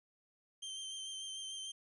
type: tone with vibrato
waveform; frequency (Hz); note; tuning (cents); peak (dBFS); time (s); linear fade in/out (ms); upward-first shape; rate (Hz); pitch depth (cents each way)
sawtooth; 3136; G7; 0; -39; 0.62-1.72; 10; sine; 6.8; 20
effects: resampled to 24000 Hz + 13-bit